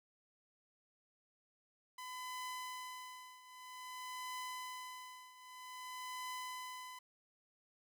sawtooth tone with tremolo, 1009 Hz, B5, 37 cents sharp, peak -38 dBFS, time 1.98-6.99 s, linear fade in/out 5 ms, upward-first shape triangle, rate 0.52 Hz, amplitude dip 85%, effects none

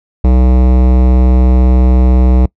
sine tone with hard clipping, 63 Hz, B1, 35 cents sharp, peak -7 dBFS, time 0.24-2.46 s, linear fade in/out 5 ms, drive 18 dB, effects noise-tail reverb RT60 0.1 s tail -24 dB re dry

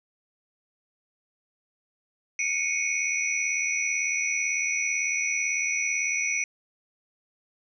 sine tone cluster, 2181 / 2259 / 2474 / 5890 Hz, C#7 / C#7 / D#7 / F#8, -29 / +32 / -10 / -9 cents, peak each -30 dBFS, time 2.39-6.44 s, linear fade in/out 2 ms, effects none

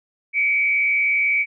sine tone with frequency modulation, 2284 Hz, D7, 49 cents flat, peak -16 dBFS, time 0.33-1.46 s, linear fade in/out 50 ms, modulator 122 Hz, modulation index 0.55, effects none

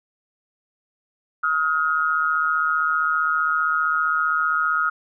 sine tone pair together, 1268 / 1423.3 Hz, D#6 / F6, +32 / +32 cents, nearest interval major second, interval 200 cents, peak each -21 dBFS, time 1.43-4.9 s, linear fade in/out 10 ms, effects none

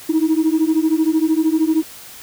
sine beating tone pair, 311.1 / 324.1 Hz, D#4 / E4, 0 / -29 cents, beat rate 13 Hz, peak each -15 dBFS, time 0.09-1.83 s, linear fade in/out 10 ms, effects tanh soft clip ceiling -9 dBFS + white hiss -38 dBFS RMS until 2.22 s

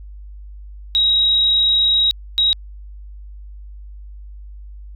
sine tone bursts at uneven times, 3817 Hz, A#7, 40 cents sharp, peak -12 dBFS, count 2, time 0.95-2.11 / 2.38-2.53 s, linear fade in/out 0 ms, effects added 50 Hz sine -33 dBFS peak until 4.95 s

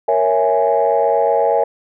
sine chord, A# half-diminished seventh, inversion none, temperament equal, 466.2 / 554.4 / 659.3 / 830.6 Hz, A#4 / C#5 / E5 / G#5, 0 / 0 / 0 / 0 cents, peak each -17 dBFS, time 0.08-1.64 s, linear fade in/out 5 ms, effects tanh soft clip ceiling -4 dBFS

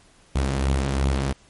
sawtooth beating tone pair, 67.2 / 70 Hz, C2 / C#2, +47 / +18 cents, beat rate 2.8 Hz, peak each -17 / -23 dBFS, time 0.35-1.33 s, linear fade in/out 10 ms, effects pink hiss -55 dBFS RMS until 1.49 s + MP3 48 kbps

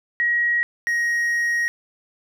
sine / triangle tone pair in turn, 1900 / 1883.6 Hz, A#6 / A#6, +33 / +18 cents, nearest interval unison, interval 15 cents, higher first, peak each -17 dBFS, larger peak neither, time 0.2-0.63 / 0.87-1.68 s, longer second, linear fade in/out 0 ms, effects none

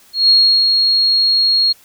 sine tone with ADSR envelope, 4288 Hz, C8, 42 cents sharp, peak -6 dBFS, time 0.13-1.73 s, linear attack 160 ms, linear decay 350 ms, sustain -4 dB, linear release 15 ms, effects white hiss -48 dBFS RMS until 1.84 s

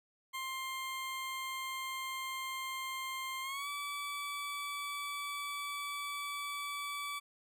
20% pulse tone with pitch glide, 1055 to 1150.5 Hz, C6 to D6, +14 to -36 cents, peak -33 dBFS, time 0.33-7.2 s, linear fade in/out 20 ms, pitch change +150 cents, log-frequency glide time 3.42-3.68 s, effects none

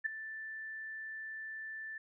sine tone with ADSR envelope, 1764 Hz, A6, 4 cents sharp, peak -27 dBFS, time 0.04-1.98 s, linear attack 21 ms, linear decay 5 ms, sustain -14 dB, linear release 4 ms, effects none

